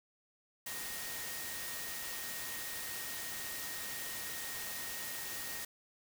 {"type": "tone in noise", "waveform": "sine", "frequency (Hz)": 1864.7, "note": "A#6", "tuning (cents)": 0, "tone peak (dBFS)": -48, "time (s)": [0.66, 5.65], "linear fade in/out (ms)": 5, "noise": "white", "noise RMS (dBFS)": -42, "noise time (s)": [0.66, 5.65], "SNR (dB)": -9, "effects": []}